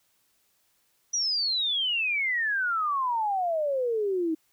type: exponential sweep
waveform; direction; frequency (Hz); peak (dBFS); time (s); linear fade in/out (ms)
sine; down; 5920 to 311.1; -24; 1.13-4.35; 10
effects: white hiss -69 dBFS RMS until 4.52 s

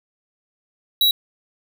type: tone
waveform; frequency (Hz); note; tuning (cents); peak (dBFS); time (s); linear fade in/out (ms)
square; 3883; B7; -30; -14; 1.01-1.11; 2
effects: none

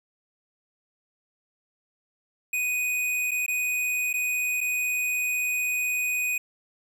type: tone with dropouts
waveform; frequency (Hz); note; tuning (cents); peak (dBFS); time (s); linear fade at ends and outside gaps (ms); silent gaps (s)
square; 2489; D#7; 0; -25; 2.53-6.38; 5; 3.31-3.315 / 3.463-3.48 / 4.13-4.138 / 4.607-4.611
effects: none

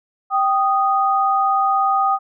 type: tone pair together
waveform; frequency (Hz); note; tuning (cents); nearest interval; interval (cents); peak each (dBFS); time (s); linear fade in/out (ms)
sine; 781.2 / 1240; G5 / D#6; -6 / -6; minor sixth; 800; -17; 0.3-2.19; 50
effects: none

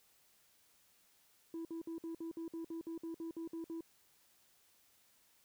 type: tone bursts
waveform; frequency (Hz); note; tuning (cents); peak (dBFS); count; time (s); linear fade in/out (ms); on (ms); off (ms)
sine; 329.6; E4; 0; -38; 14; 1.54-3.808; 2; 110; 56
effects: tanh soft clip ceiling -39 dBFS + white hiss -70 dBFS RMS until 5.44 s

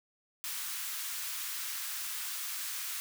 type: high-pass noise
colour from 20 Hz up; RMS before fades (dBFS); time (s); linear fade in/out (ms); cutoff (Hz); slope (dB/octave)
white; -38; 0.44-3; 0; 1100; 24
effects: none

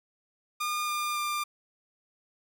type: tone with pitch steps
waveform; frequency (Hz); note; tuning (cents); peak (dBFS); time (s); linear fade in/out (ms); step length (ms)
sawtooth; 1212 / 1202.9 / 1193.9; D#6 / D6 / D6; -46 / +41 / +28; -25; 0.6-1.44; 10; 280
effects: none

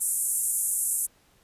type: band-pass noise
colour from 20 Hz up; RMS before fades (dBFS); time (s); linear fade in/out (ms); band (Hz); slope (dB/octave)
pink; -27; 0-1.07; 20; 8000 to 12000; 48
effects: pink hiss -62 dBFS RMS until 1.43 s + resampled to 32000 Hz

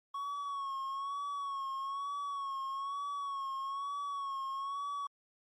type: tone with vibrato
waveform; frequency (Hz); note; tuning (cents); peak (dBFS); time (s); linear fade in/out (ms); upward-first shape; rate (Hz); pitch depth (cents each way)
triangle; 1108.7; C#6; 0; -34; 0.14-5.07; 5; sine; 1.1; 50
effects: Opus 32 kbps

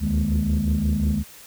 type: tone cluster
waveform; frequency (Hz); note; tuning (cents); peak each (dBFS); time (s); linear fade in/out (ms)
sine; 71.9 / 77.5 / 152.6 / 208.6 / 236.6; D2 / D#2 / D#3 / G#3 / A#3; -36 / -6 / -33 / +8 / +26; -23 / -23 / -27 / -22 / -30; 0-1.24; 50
effects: tanh soft clip ceiling -13 dBFS + white hiss -45 dBFS RMS until 1.46 s

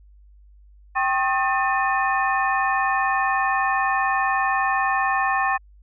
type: tone cluster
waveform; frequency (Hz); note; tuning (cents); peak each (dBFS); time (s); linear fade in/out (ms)
sine; 780 / 1084 / 1259 / 1792 / 2484; G5 / C#6 / D#6 / A6 / D#7; -9 / -39 / +20 / +31 / -3; -23 / -23 / -32 / -24 / -31; 0.95-5.58; 20
effects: added 50 Hz sine -47 dBFS peak until 5.82 s

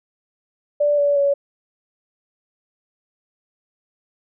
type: tone with pitch steps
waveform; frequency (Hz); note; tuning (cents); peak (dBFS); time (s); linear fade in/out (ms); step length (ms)
sine; 585 / 574.3 / 563.8; D5 / D5 / C#5; -7 / -39 / +29; -14; 0.8-1.34; 10; 180
effects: none

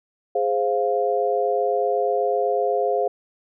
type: chord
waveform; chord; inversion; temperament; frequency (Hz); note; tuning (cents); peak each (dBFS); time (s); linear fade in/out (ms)
sine; F minor; first; equal; 415.3 / 523.3 / 698.5; Ab4 / C5 / F5; 0 / 0 / 0; -23; 0.35-3.08; 5
effects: none

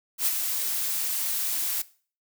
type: noise with ADSR envelope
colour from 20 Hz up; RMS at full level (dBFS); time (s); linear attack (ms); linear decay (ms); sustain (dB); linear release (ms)
blue; -22; 0.18-1.82; 84; 37; -6; 6
effects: noise-tail reverb RT60 0.4 s tail -18 dB re dry

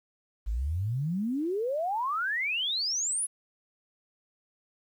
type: exponential sweep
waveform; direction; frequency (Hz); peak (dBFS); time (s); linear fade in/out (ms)
sine; up; 49 to 10690; -27; 0.46-3.27; 20
effects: 10-bit

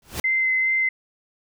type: noise with exponential growth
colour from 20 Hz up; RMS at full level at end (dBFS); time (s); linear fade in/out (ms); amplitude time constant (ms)
pink; -24; 0.02-0.2; 2; 39
type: tone with vibrato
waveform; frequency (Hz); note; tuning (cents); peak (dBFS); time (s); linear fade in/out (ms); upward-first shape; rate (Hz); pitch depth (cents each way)
sine; 2064; C7; -24; -18; 0.24-0.89; 5; sine; 2.5; 12
effects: none

